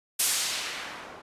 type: noise with low-pass filter sweep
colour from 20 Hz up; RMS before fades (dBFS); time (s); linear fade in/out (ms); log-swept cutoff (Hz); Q
blue; -31; 0.19-1.22; 10; 12000 to 700; 0.77
effects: resampled to 32000 Hz